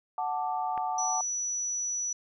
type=chord; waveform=sine; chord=D major; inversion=first; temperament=equal; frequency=740 / 880 / 1174.7 Hz; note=F#5 / A5 / D6; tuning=0 / 0 / 0 cents; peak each=-31 / -32 / -37 dBFS; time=0.18-1.21 s; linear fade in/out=2 ms
type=click; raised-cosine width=0.5 ms; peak=-25 dBFS; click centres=0.777 s
type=tone; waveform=sine; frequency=5910 Hz; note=F#8; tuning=3 cents flat; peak=-29 dBFS; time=0.98-2.13 s; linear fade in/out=5 ms
effects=none